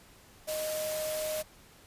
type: tone in noise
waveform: sine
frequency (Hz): 620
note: D#5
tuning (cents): -6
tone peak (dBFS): -32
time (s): 0.47-1.43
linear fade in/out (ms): 20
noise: white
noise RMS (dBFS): -38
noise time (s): 0.47-1.43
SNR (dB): +3
effects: pink hiss -57 dBFS RMS until 1.86 s + resampled to 32000 Hz